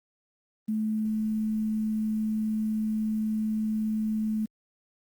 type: tone with quantisation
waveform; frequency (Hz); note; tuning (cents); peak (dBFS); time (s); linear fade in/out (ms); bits
sine; 216.8; A3; -25; -25; 0.68-4.46; 10; 9
effects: Opus 24 kbps